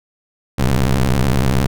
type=ring-modulated tone; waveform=25% pulse; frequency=66.8 Hz; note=C2; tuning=36 cents sharp; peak=-6 dBFS; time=0.58-1.67 s; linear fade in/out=10 ms; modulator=61.4 Hz; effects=none